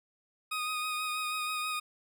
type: tone with vibrato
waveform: 20% pulse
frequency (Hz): 1244.5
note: D#6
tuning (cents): 0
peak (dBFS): -27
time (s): 0.51-1.8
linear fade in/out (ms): 10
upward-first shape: sine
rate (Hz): 6.2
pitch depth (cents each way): 20
effects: none